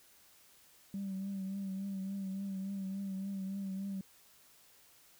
sine tone with vibrato, 194.2 Hz, G3, 16 cents flat, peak -35 dBFS, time 0.94-4.01 s, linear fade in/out 2 ms, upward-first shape triangle, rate 3.5 Hz, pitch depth 46 cents each way, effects tanh soft clip ceiling -33 dBFS + white hiss -63 dBFS RMS until 5.19 s

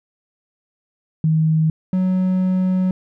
sine / triangle tone pair in turn, 158.2 / 185.4 Hz, D#3 / F#3, +29 / +4 cents, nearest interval minor third, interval 275 cents, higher second, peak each -13 dBFS, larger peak neither, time 1.24-1.7 / 1.93-2.91 s, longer second, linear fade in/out 2 ms, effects none

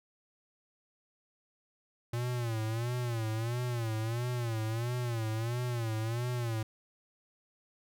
square tone with vibrato, 116.54 Hz, A#2, in tune, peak -32 dBFS, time 2.13-6.63 s, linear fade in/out 5 ms, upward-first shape sine, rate 1.5 Hz, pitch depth 110 cents each way, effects none

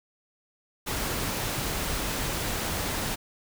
pink noise, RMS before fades -30 dBFS, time 0.86-3.16 s, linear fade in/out 20 ms, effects none

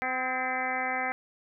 harmonic tone with a mistuned harmonic, 256.3 Hz, C4, 36 cents flat, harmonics 1 / 2 / 3 / 4 / 5 / 6 / 7 / 8 / 9, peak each -41 / -39 / -32 / -42 / -38 / -37 / -39 / -33 / -40 dBFS, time 0.02-1.12 s, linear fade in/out 0 ms, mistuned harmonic 6, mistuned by +57 cents, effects none

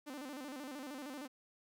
sawtooth tone with vibrato, 276.3 Hz, C#4, 6 cents flat, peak -40 dBFS, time 0.06-1.28 s, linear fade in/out 20 ms, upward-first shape square, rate 13 Hz, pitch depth 120 cents each way, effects 12-bit

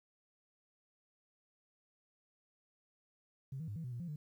sine tone with pitch steps, 134.3 / 160.6 / 103.3 / 163.5 / 124.7 / 119.7 / 173.3 / 150 Hz, C3 / E3 / G#2 / E3 / B2 / A#2 / F3 / D3, +46 / -45 / -9 / -14 / +17 / +46 / -13 / +37 cents, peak -39 dBFS, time 3.52-4.16 s, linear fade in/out 5 ms, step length 80 ms, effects tanh soft clip ceiling -35 dBFS + 12-bit

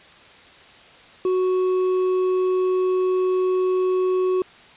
triangle tone with hard clipping, 370 Hz, F#4, in tune, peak -19 dBFS, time 1.25-4.42 s, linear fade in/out 2 ms, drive 8 dB, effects white hiss -47 dBFS RMS until 4.76 s + resampled to 8000 Hz

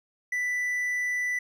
triangle tone, 1980 Hz, B6, 4 cents sharp, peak -24 dBFS, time 0.32-1.39 s, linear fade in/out 5 ms, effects none

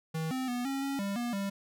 square tone with pitch steps, 160.1 / 259 / 244.7 / 272.4 / 275.6 / 198.9 / 239.7 / 197.9 Hz, D#3 / C4 / B3 / C#4 / C#4 / G3 / A#3 / G3, +50 / -17 / -16 / -30 / -10 / +25 / +48 / +17 cents, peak -32 dBFS, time 0.14-1.5 s, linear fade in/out 10 ms, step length 170 ms, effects none

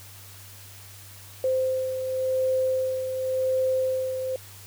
sine beating tone pair, 519 / 519.91 Hz, C5 / C5, -14 / -11 cents, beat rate 0.91 Hz, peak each -23 / -32 dBFS, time 1.44-4.36 s, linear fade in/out 2 ms, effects added 98 Hz sine -47 dBFS peak until 4.66 s + white hiss -47 dBFS RMS until 4.66 s

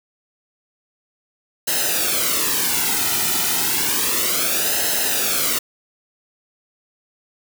white noise with flanger, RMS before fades -20 dBFS, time 1.67-5.59 s, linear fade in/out 10 ms, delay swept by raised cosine 0.86 to 1.84 ms, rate 0.31 Hz, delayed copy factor -0.7, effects none

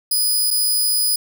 10% pulse tone with dropouts, 4978 Hz, D#8, in tune, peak -9 dBFS, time 0.11-1.16 s, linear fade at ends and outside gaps 5 ms, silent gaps 0.506-0.51 s, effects none

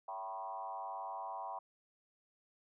sine tone with frequency modulation, 874 Hz, A5, 12 cents flat, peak -40 dBFS, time 0.08-1.59 s, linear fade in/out 5 ms, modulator 101 Hz, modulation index 2, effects none

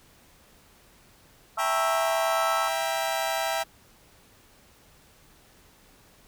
harmonic tone, 220 Hz, A3, in tune, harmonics 3 / 4 / 5 / 6, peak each -33 / -33 / -34 / -29 dBFS, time 1.57-2.69 s, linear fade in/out 10 ms
sawtooth chord, E diminished, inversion none, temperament just, 659.3 / 791.1 / 949.3 Hz, E5 / G5 / Bb5, 0 / +16 / +31 cents, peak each -25 / -26 / -30 dBFS, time 1.58-3.64 s, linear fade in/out 20 ms
effects pink hiss -57 dBFS RMS until 6.27 s

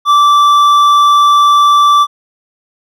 triangle tone with hard clipping, 1166 Hz, D6, 13 cents flat, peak -6 dBFS, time 0.05-2.07 s, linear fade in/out 50 ms, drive 10 dB, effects none

